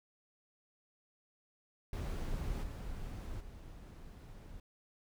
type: noise with level steps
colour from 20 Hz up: brown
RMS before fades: -38 / -43 / -50 dBFS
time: 1.93-4.6 s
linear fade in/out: 2 ms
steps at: 2.63 / 3.4 s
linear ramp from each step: 10 ms
effects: none